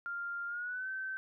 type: tone with pitch glide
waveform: sine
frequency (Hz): 1396.9 to 1541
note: F6 to G6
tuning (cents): 0 to -30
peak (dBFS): -36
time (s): 0.06-1.17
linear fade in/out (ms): 0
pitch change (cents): +170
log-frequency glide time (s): 0.47-0.89
effects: none